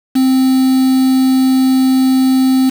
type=tone with quantisation; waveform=triangle; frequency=261.6 Hz; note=C4; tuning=in tune; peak=-6 dBFS; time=0.15-2.7 s; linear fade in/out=10 ms; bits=4; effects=none